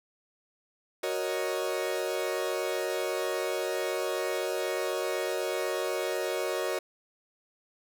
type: chord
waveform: 40% pulse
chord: D# minor seventh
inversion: first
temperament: equal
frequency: 370 / 466.2 / 554.4 / 622.3 Hz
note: F#4 / A#4 / C#5 / D#5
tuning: 0 / 0 / 0 / 0 cents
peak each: -33 / -34 / -34 / -34 dBFS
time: 1.03-6.79 s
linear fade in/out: 5 ms
effects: none